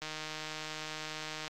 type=click train; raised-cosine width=0.2 ms; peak=-22 dBFS; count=227; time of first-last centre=0.02-1.478 s; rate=155 Hz; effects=AAC 64 kbps